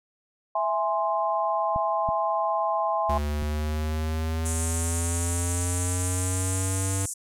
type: chord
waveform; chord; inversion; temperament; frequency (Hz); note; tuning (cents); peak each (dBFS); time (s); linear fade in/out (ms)
sine; E augmented; none; equal; 659.3 / 830.6 / 1046.5; E5 / G#5 / B#5; 0 / 0 / 0; -27; 0.55-3.18; 5
type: clicks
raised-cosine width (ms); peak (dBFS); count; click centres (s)
5; -21; 3; 1.761 / 2.089 / 3.424
type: linear sweep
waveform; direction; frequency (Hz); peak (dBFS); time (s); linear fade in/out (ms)
square; up; 72.8 to 97; -26; 3.09-7.06; 5
type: band-pass noise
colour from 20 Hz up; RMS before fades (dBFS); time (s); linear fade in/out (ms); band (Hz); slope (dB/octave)
pink; -33; 4.45-7.14; 10; 6800 to 10000; 48
effects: none